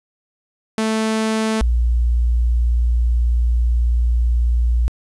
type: tone pair in turn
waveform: sawtooth / sine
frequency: 220 / 59.14 Hz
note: A3 / A#1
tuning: 0 / +26 cents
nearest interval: octave + major seventh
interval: 2274 cents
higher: first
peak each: -13 dBFS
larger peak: neither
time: 0.78-1.61 / 1.61-4.88 s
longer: second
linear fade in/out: 0 ms
effects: resampled to 24000 Hz + 9-bit